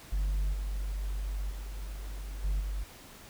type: tone with level steps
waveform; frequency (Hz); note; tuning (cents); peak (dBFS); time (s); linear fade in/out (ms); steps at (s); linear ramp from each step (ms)
sine; 48.51; G1; -17; -24 / -30 / -36 / -24 / -30; 0.12-2.84; 10; 0.53 / 1.5 / 2.44 / 2.6; 5
effects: tanh soft clip ceiling -26 dBFS + pink hiss -51 dBFS RMS until 3.29 s